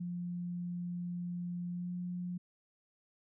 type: tone with pitch glide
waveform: sine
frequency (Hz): 175.7 to 178.05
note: F3 to F3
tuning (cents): +11 to +34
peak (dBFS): -36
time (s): 0-2.38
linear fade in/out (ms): 10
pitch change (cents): +23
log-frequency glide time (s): 1.7-1.92
effects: none